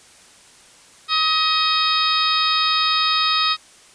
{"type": "harmonic tone with a mistuned harmonic", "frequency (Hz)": 630, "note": "D#5", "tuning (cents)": 21, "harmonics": [2, 3, 4, 5, 6, 7, 8], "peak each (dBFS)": [-20, -30, -26, -29, -21, -26, -25], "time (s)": [1.08, 3.57], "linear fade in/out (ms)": 50, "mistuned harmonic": 5, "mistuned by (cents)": 20, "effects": ["white hiss -48 dBFS RMS until 3.94 s", "resampled to 22050 Hz"]}